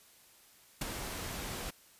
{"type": "noise with ADSR envelope", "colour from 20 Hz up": "pink", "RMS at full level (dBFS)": -32, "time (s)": [0.81, 1.71], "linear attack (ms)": 7, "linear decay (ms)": 13, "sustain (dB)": -8, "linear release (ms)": 13, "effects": ["white hiss -61 dBFS RMS until 1.99 s", "resampled to 32000 Hz"]}